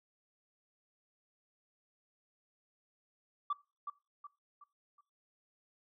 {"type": "tone with echo", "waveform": "sine", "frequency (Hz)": 1162, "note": "D6", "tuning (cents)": -19, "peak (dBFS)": -29, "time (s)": [3.5, 3.53], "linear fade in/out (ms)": 5, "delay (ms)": 370, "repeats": 4, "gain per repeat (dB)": -8, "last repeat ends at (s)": 5.01, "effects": ["noise-tail reverb RT60 0.3 s tail -21 dB re dry", "tanh soft clip ceiling -28 dBFS"]}